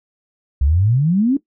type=exponential sweep; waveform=sine; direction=up; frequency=64 to 290 Hz; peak=-12 dBFS; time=0.61-1.37 s; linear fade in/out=5 ms; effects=noise-tail reverb RT60 0.1 s tail -17 dB re dry